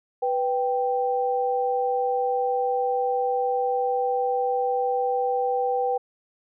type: tone pair together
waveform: sine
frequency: 493.9 / 783.3 Hz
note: B4 / G5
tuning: 0 / -2 cents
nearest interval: minor sixth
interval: 798 cents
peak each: -24 / -24 dBFS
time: 0.22-5.98 s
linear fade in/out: 10 ms
effects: none